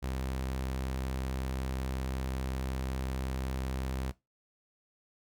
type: tone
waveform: sawtooth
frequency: 65.41 Hz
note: C2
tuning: in tune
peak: -29 dBFS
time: 0.02-4.12 s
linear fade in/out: 20 ms
effects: noise-tail reverb RT60 0.2 s tail -18 dB re dry